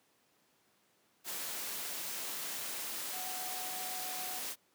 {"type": "tone in noise", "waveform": "sine", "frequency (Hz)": 740, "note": "F#5", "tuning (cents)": 0, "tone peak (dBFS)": -45, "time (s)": [3.11, 4.42], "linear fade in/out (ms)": 50, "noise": "white", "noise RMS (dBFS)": -40, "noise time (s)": [1.24, 4.56], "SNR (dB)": -8, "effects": ["pink hiss -71 dBFS RMS until 4.74 s", "high-pass 200 Hz 12 dB/octave"]}